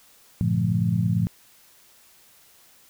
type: tone cluster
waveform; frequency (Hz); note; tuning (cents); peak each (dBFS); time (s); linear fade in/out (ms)
sine; 98.1 / 115.1 / 144.1 / 173.2 / 214.9; G2 / A#2 / D3 / F3 / A3; +2 / -22 / -33 / -14 / -41; -30 / -23 / -32 / -23 / -31; 0.41-1.27; 0
effects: white hiss -55 dBFS RMS until 2.89 s